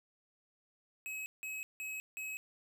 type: tone bursts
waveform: square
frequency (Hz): 2559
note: D#7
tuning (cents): +48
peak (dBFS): -40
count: 4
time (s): 1.06-2.37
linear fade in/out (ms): 0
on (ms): 200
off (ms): 170
effects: none